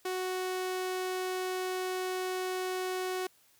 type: tone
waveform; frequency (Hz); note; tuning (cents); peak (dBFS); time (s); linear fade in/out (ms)
sawtooth; 370; F#4; 0; -28; 0.05-3.27; 5
effects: white hiss -65 dBFS RMS until 3.59 s